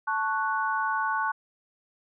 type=chord; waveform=sine; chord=F# minor; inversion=first; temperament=equal; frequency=880 / 1108.7 / 1480 Hz; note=A5 / C#6 / F#6; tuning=0 / 0 / 0 cents; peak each=-29 dBFS; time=0.07-1.32 s; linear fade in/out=10 ms; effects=none